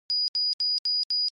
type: tone bursts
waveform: sine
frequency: 4910 Hz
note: D#8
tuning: 24 cents flat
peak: -22 dBFS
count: 5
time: 0.1-1.284 s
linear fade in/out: 0 ms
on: 180 ms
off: 71 ms
effects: MP3 48 kbps